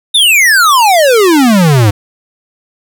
square exponential sweep, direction down, 3739 to 98 Hz, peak -5 dBFS, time 0.14-1.91 s, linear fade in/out 10 ms, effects none

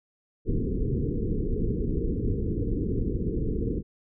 pink low-pass noise, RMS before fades -27 dBFS, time 0.45-3.83 s, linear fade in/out 50 ms, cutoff 470 Hz, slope 96 dB/octave, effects none

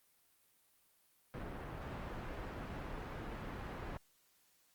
pink low-pass noise, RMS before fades -45 dBFS, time 1.34-3.97 s, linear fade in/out 0 ms, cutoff 1700 Hz, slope 12 dB/octave, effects white hiss -72 dBFS RMS until 4.74 s + Opus 32 kbps

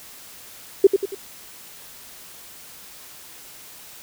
sine tone with echo, 392 Hz, G4, in tune, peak -6 dBFS, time 0.84-0.87 s, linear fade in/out 5 ms, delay 93 ms, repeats 3, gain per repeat -7 dB, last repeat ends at 1.149 s, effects white hiss -43 dBFS RMS until 4.02 s

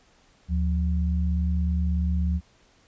sine tone pair together, 74.9 / 178.14 Hz, D2 / F3, +35 / +35 cents, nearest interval octave + minor third, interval 1500 cents, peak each -22 / -28 dBFS, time 0.48-2.41 s, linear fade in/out 50 ms, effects pink hiss -60 dBFS RMS until 2.87 s + resampled to 16000 Hz

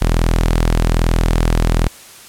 sawtooth tone, 41.2 Hz, E1, in tune, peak -8 dBFS, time 0.01-1.88 s, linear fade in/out 10 ms, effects white hiss -39 dBFS RMS until 2.28 s + low-pass 12000 Hz 12 dB/octave

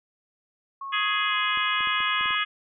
sine tone with pitch glide, 1095 to 1043.7 Hz, C#6 to C6, -22 to -5 cents, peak -32 dBFS, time 0.81-2.35 s, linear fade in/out 5 ms, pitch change -83 cents, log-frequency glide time 1.28-1.35 s
harmonic tone, 417.3 Hz, G#4, 8 cents sharp, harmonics 3 / 4 / 5 / 6 / 7 / 8, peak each -28 / -29 / -30 / -31 / -31 / -32 dBFS, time 0.92-2.45 s, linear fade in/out 20 ms
clicks, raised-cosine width 2 ms, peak -32 dBFS, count 7, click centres 1.574 / 1.807 / 1.873 / 2.005 / 2.21 / 2.258 / 2.307 s
effects none

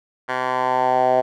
10% pulse tone with band-pass filter sweep, 127.8 Hz, C3, 40 cents flat, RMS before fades -19 dBFS, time 0.28-1.22 s, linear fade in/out 20 ms, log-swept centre 1300 to 660 Hz, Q 3.9, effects none

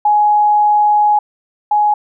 sine tone pair in turn, 837 / 837 Hz, G#5 / G#5, +13 / +13 cents, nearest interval unison, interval 0 cents, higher neither, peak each -8 / -9 dBFS, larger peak first, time 0.05-1.19 / 1.71-1.94 s, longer first, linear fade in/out 5 ms, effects none

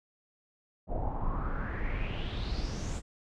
brown noise with low-pass filter sweep, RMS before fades -33 dBFS, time 0.87-3.02 s, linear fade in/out 50 ms, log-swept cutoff 640 to 7900 Hz, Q 5.1, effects none

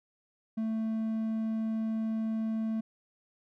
triangle tone, 221.6 Hz, A3, 13 cents sharp, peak -27 dBFS, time 0.57-2.81 s, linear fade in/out 10 ms, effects none

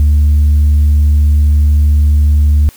sine tone, 74 Hz, D2, 14 cents sharp, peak -3 dBFS, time 0-2.69 s, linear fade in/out 0 ms, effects tanh soft clip ceiling -4 dBFS + white hiss -41 dBFS RMS until 2.76 s

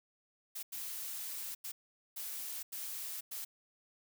blue noise bursts at uneven times, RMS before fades -42 dBFS, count 6, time 0.55-0.63 / 0.72-1.55 / 1.64-1.72 / 2.16-2.63 / 2.72-3.21 / 3.31-3.45 s, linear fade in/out 10 ms, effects none

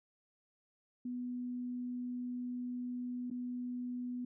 sine tone with dropouts, 246.9 Hz, B3, in tune, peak -37 dBFS, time 1.05-4.25 s, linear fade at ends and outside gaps 5 ms, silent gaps 3.302-3.311 s, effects none

